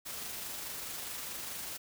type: noise with amplitude modulation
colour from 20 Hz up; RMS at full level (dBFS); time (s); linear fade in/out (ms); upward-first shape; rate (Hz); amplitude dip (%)
white; -40; 0.05-1.78; 20; sine; 24.7; 25
effects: none